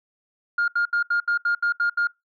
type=tone bursts; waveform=sine; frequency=1413 Hz; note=F6; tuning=20 cents sharp; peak=-17 dBFS; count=9; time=0.58-2.072 s; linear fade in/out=5 ms; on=100 ms; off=74 ms; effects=noise-tail reverb RT60 0.2 s tail -24 dB re dry + tanh soft clip ceiling -16 dBFS